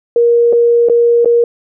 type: tone with dropouts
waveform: sine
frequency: 471.9 Hz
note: A#4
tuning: 21 cents sharp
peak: -6 dBFS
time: 0.16-1.44 s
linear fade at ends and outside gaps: 2 ms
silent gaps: 0.527-0.531 / 0.887-0.897 / 1.247-1.257 s
effects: none